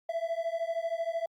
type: beating tone pair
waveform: triangle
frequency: 659.3 / 672.3 Hz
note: E5 / E5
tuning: 0 / +34 cents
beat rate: 13 Hz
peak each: -31 dBFS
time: 0.09-1.26 s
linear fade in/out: 5 ms
effects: Opus 48 kbps